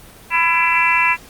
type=harmonic tone with a mistuned harmonic; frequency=335.6 Hz; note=E4; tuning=31 cents sharp; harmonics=3 / 4 / 5 / 6 / 7 / 8; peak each=-17 / -27 / -23 / -21 / -18 / -18 dBFS; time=0.3-1.17 s; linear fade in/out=50 ms; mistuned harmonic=3; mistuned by=-16 cents; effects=pink hiss -42 dBFS RMS until 1.29 s + Opus 32 kbps